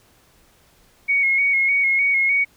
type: tone with vibrato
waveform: sine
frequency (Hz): 2200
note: C#7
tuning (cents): -14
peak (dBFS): -15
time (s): 1.08-2.45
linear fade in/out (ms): 20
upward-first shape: square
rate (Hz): 3.3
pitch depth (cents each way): 30
effects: pink hiss -56 dBFS RMS until 2.56 s